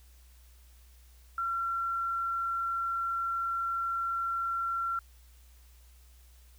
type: tone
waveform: sine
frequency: 1363 Hz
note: F6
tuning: 43 cents flat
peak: -29 dBFS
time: 1.38-4.99 s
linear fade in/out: 2 ms
effects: added 61 Hz sine -54 dBFS peak until 6.58 s + white hiss -64 dBFS RMS until 6.58 s